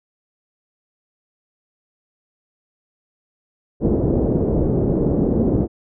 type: low-pass noise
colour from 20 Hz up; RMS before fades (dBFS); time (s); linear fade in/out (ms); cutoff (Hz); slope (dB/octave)
white; -18; 3.8-5.68; 50; 430; 24
effects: none